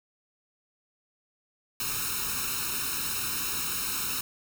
white noise with comb filter, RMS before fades -31 dBFS, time 1.8-4.21 s, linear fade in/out 2 ms, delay 0.75 ms, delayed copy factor +0.95, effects none

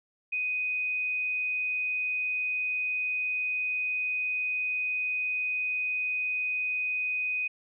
sine tone, 2497 Hz, D#7, 6 cents sharp, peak -27 dBFS, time 0.32-7.48 s, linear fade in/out 10 ms, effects none

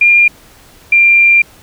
sine tone pair in turn, 2404 / 2381 Hz, D7 / D7, +40 / +23 cents, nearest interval unison, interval 17 cents, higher first, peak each -4 dBFS, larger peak neither, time 0.01-0.28 / 0.92-1.42 s, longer second, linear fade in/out 5 ms, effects pink hiss -42 dBFS RMS until 1.62 s

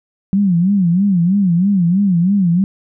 sine tone with vibrato, 185.3 Hz, F#3, 3 cents sharp, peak -10 dBFS, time 0.33-2.64 s, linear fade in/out 0 ms, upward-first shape sine, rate 3.1 Hz, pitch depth 170 cents each way, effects none

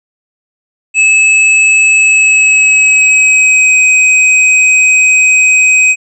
square tone with pitch glide, 2597 to 2519 Hz, E7 to D#7, -26 to +21 cents, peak -5 dBFS, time 0.94-5.96 s, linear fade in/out 50 ms, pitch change -53 cents, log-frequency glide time 1.95-3.79 s, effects resampled to 22050 Hz

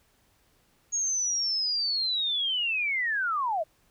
sine linear sweep, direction down, 6645 to 594 Hz, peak -25 dBFS, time 0.92-3.64 s, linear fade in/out 20 ms, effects pink hiss -66 dBFS RMS until 3.9 s

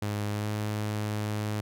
sawtooth tone with pitch glide, 103.83 to 105.83 Hz, G#2 to G#2, 0 to +33 cents, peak -25 dBFS, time 0.02-1.61 s, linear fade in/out 5 ms, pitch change +33 cents, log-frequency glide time 0.31-0.49 s, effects none

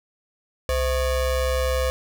square ring-modulated tone, 290.6 Hz, D4, 18 cents flat, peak -18 dBFS, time 0.69-1.9 s, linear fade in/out 0 ms, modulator 225 Hz, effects none

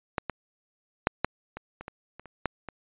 clicks, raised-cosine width 0.5 ms, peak -11 / -15 / -6 / -8 / -22 / -25 / -22 / -28 / -30 / -10 / -22 dBFS, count 11, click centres 0.182 / 0.297 / 1.071 / 1.246 / 1.57 / 1.81 / 1.881 / 2.196 / 2.257 / 2.457 / 2.687 s, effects resampled to 8000 Hz

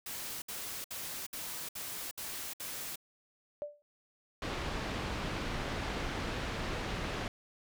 white noise bursts, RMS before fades -41 dBFS, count 7, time 0.06-2.958 s, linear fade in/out 5 ms, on 360 ms, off 63 ms
sine tone with exponential decay, 587.3 Hz, D5, in tune, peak -32 dBFS, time 3.62-3.82 s, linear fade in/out 0 ms, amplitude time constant 43 ms
pink low-pass noise, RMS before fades -37 dBFS, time 4.42-7.28 s, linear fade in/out 2 ms, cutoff 3700 Hz, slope 12 dB/octave
effects none

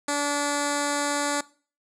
10% pulse tone with low-pass filter, 288.7 Hz, D4, 30 cents flat, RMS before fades -26 dBFS, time 0.08-1.41 s, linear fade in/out 5 ms, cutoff 8500 Hz, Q 3.5, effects noise-tail reverb RT60 0.4 s tail -20 dB re dry

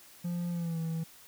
triangle tone with pitch glide, 173.9 to 163.19 Hz, F3 to E3, -7 to -17 cents, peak -29 dBFS, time 0.24-1.04 s, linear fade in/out 10 ms, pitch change -110 cents, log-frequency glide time 0.51-0.79 s, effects white hiss -55 dBFS RMS until 1.27 s

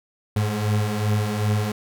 35% pulse beating tone pair, 103.6 / 106.2 Hz, G#2 / G#2, -4 / +39 cents, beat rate 2.6 Hz, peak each -24 / -20 dBFS, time 0.36-1.72 s, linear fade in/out 5 ms, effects none

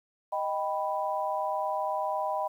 sine chord, Eb augmented, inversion none, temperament equal, 622.3 / 784 / 987.8 Hz, Eb5 / G5 / B5, 0 / 0 / 0 cents, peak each -32 dBFS, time 0.32-2.48 s, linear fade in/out 10 ms, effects 10-bit

